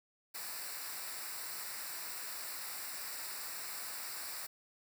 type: noise with comb filter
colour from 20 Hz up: white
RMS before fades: -43 dBFS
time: 0.34-4.47 s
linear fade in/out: 10 ms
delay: 0.31 ms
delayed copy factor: -0.75
effects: none